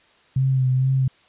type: tone with vibrato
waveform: sine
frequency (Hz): 130.81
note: C3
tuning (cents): 0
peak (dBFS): -16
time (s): 0.36-1.08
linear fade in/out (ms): 5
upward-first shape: sine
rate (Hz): 2.2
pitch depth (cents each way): 34
effects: white hiss -56 dBFS RMS until 1.28 s + resampled to 8000 Hz